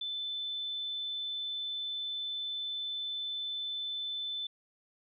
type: tone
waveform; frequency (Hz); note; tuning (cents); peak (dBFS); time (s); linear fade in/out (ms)
sine; 3520; A7; 0; -34; 0.01-4.47; 5
effects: none